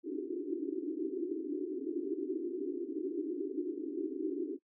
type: band-pass noise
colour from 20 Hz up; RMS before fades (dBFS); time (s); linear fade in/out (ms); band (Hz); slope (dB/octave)
pink; -37; 0.03-4.59; 50; 280 to 400; 96
effects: noise-tail reverb RT60 0.1 s tail -20 dB re dry